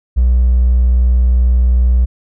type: tone with hard clipping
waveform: triangle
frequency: 61.3 Hz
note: B1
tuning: 12 cents flat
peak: -7 dBFS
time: 0.16-2.06 s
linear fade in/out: 20 ms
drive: 2 dB
effects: none